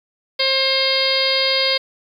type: harmonic tone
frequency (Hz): 533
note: C5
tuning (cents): +32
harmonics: 1 / 2 / 3 / 4 / 5 / 6 / 7 / 8 / 9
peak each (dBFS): -22 / -30 / -31 / -23 / -30 / -24 / -24 / -23 / -21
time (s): 0.39-1.78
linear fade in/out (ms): 10
effects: 8-bit